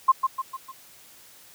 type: tone with echo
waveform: sine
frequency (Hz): 1058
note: C6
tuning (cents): +19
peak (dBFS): -12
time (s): 0.08-0.12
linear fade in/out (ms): 10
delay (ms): 150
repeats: 4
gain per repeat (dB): -6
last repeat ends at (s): 0.72
effects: white hiss -51 dBFS RMS until 1.54 s + high-pass 60 Hz 12 dB/octave